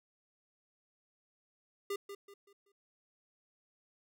square tone with echo, 401 Hz, G4, 39 cents sharp, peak -35 dBFS, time 1.9-1.96 s, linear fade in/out 5 ms, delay 190 ms, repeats 4, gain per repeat -9 dB, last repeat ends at 2.72 s, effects none

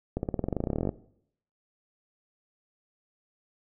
accelerating click train, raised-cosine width 2 ms, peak -15 dBFS, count 21, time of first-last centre 0.17-0.892 s, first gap 61 ms, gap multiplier 0.94, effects noise-tail reverb RT60 0.7 s tail -19 dB re dry

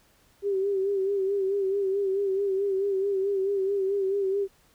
sine tone with vibrato, 392 Hz, G4, in tune, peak -23 dBFS, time 0.42-4.48 s, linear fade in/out 50 ms, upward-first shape sine, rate 4.6 Hz, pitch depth 56 cents each way, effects pink hiss -62 dBFS RMS until 4.74 s

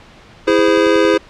square chord, E augmented, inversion none, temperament just, 329.6 / 412 / 515 Hz, E4 / G#4 / B#4, 0 / -14 / -28 cents, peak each -15 dBFS, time 0.47-1.18 s, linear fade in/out 10 ms
click train, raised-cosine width 3 ms, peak -22 dBFS, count 8, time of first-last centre 0.5-1.142 s, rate 10.9 Hz
effects pink hiss -42 dBFS RMS until 1.29 s + low-pass 4000 Hz 12 dB/octave

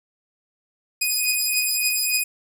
10% pulse beating tone pair, 2489 / 2492.5 Hz, D#7 / D#7, 0 / +2 cents, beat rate 3.5 Hz, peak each -13 / -15 dBFS, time 1.01-2.24 s, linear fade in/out 10 ms, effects none

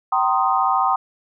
sine chord, C minor seventh, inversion second, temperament equal with one note detuned, 771 / 932.3 / 1046.5 / 1244.5 Hz, G5 / Bb5 / C6 / Eb6, -29 / 0 / 0 / 0 cents, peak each -20 / -23 / -21 / -21 dBFS, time 0.12-0.96 s, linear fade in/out 5 ms, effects none

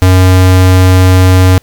square tone, 92.5 Hz, F#2, in tune, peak -3 dBFS, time 0.02-1.58 s, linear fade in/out 0 ms, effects pink hiss -47 dBFS RMS until 1.62 s

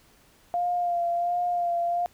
sine tone with vibrato, 698.5 Hz, F5, in tune, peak -23 dBFS, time 0.54-2.06 s, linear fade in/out 0 ms, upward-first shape sine, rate 1.4 Hz, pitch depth 26 cents each way, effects pink hiss -59 dBFS RMS until 2.13 s

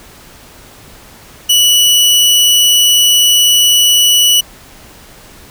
sawtooth tone, 2948 Hz, F#7, 7 cents flat, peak -3 dBFS, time 1.49-4.41 s, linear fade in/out 10 ms, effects pink hiss -38 dBFS RMS until 5.5 s

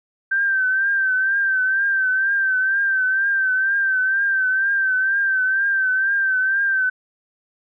sine tone with vibrato, 1559 Hz, G6, 10 cents flat, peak -16 dBFS, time 0.31-6.9 s, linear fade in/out 10 ms, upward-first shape triangle, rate 2.1 Hz, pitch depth 61 cents each way, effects none

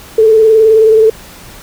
sine tone with vibrato, 440 Hz, A4, in tune, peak -3 dBFS, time 0.18-1.1 s, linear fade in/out 5 ms, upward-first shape sine, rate 19 Hz, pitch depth 36 cents each way, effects pink hiss -34 dBFS RMS until 1.62 s

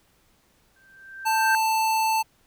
sine tone with exponential growth, 1568 Hz, G6, in tune, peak -18 dBFS, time 0.76-1.55 s, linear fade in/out 1 ms, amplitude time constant 170 ms
square tone, 884 Hz, A5, 8 cents sharp, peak -21 dBFS, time 1.25-2.23 s, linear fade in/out 20 ms
effects pink hiss -63 dBFS RMS until 2.46 s

